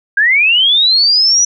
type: linear sweep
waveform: sine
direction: up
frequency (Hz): 1578 to 5920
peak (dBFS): -7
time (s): 0.17-1.45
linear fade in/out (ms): 5
effects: none